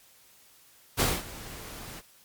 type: noise with ADSR envelope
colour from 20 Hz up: pink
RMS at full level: -23 dBFS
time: 0.97-2.02 s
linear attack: 33 ms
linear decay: 220 ms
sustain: -19 dB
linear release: 37 ms
effects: white hiss -58 dBFS RMS until 2.24 s + MP3 96 kbps